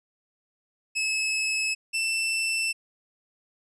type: tone pair in turn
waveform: sawtooth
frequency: 2589 / 2669 Hz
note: E7 / E7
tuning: -32 / +21 cents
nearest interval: minor second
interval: 53 cents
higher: second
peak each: -21 dBFS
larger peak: neither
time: 0.95-1.75 / 1.93-2.73 s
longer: neither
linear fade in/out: 20 ms
effects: resampled to 24000 Hz

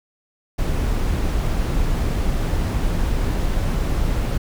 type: noise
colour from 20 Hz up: brown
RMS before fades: -20 dBFS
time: 0.58-4.38 s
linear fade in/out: 10 ms
effects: none

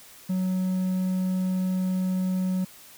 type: tone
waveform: triangle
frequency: 185.5 Hz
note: F#3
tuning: 5 cents sharp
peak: -21 dBFS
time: 0.29-2.65 s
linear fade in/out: 10 ms
effects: white hiss -49 dBFS RMS until 2.97 s

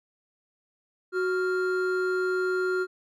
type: tone pair together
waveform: triangle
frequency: 369.6 / 1396.9 Hz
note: F#4 / F6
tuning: -2 / 0 cents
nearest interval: octave + major seventh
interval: 2302 cents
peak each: -23 / -28 dBFS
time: 1.12-2.87 s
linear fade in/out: 50 ms
effects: none

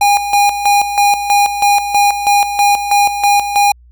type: tone with tremolo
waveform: square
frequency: 814 Hz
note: G#5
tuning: 35 cents flat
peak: -8 dBFS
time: 0.01-3.72 s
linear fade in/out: 5 ms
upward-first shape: square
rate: 3.1 Hz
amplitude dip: 65%
effects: added 60 Hz sine -40 dBFS peak until 3.91 s

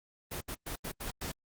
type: noise bursts at uneven times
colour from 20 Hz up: pink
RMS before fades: -38 dBFS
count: 6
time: 0.31-0.41 / 0.48-0.55 / 0.66-0.76 / 0.84-0.92 / 1-1.11 / 1.21-1.32 s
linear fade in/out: 10 ms
effects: Opus 24 kbps

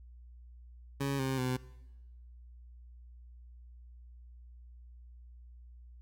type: tone with pitch steps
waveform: 20% pulse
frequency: 138.59 / 132.87 / 127.38 Hz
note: C#3 / C3 / C3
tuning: 0 / +27 / -46 cents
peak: -26 dBFS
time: 1-1.57 s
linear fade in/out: 10 ms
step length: 190 ms
effects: noise-tail reverb RT60 1.0 s tail -20 dB re dry + added 60 Hz sine -50 dBFS peak until 6.01 s

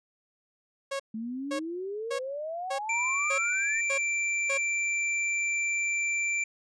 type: tone bursts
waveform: sawtooth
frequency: 549 Hz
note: C#5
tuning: 17 cents flat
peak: -26 dBFS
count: 7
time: 0.91-4.579 s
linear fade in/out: 10 ms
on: 87 ms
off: 510 ms
type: exponential sweep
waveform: sine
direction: up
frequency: 215.5 to 1864.7 Hz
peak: -32 dBFS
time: 1.14-3.81 s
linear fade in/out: 5 ms
type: tone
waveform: square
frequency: 2349 Hz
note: D7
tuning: in tune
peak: -27 dBFS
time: 2.89-6.44 s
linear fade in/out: 5 ms
effects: resampled to 22050 Hz

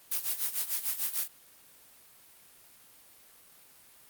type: noise with tremolo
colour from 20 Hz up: blue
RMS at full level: -29 dBFS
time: 0.11-1.28 s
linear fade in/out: 10 ms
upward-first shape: sine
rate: 6.7 Hz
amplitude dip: 80%
effects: white hiss -57 dBFS RMS until 4.09 s + Opus 32 kbps

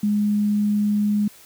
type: tone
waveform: sine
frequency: 207.7 Hz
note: G#3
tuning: in tune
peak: -17 dBFS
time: 0.03-1.28 s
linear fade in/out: 5 ms
effects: white hiss -48 dBFS RMS until 1.45 s

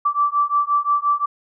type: beating tone pair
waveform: sine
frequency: 1161 / 1166.7 Hz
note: D6 / D6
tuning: -20 / -12 cents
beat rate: 5.7 Hz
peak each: -19 dBFS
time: 0.05-1.26 s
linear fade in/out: 10 ms
effects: none

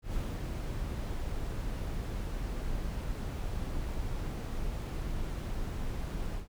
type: noise with ADSR envelope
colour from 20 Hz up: brown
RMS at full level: -33 dBFS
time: 0.02-6.48 s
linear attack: 120 ms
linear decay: 260 ms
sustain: -2 dB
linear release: 130 ms
effects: none

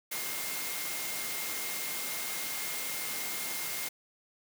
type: tone in noise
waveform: sine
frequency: 2125 Hz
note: C7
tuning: 26 cents sharp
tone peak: -43 dBFS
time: 0.11-3.89 s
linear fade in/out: 10 ms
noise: white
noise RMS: -36 dBFS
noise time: 0.11-3.89 s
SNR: -10 dB
effects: high-pass 150 Hz 12 dB/octave

